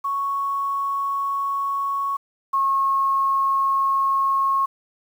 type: tone pair in turn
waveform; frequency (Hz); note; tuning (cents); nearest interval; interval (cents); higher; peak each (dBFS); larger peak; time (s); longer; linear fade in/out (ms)
sine; 1108.7 / 1088.4; C#6 / C#6; 0 / -32; unison; 32; first; -21 / -17; second; 0.04-2.17 / 2.53-4.66; neither; 10
effects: 8-bit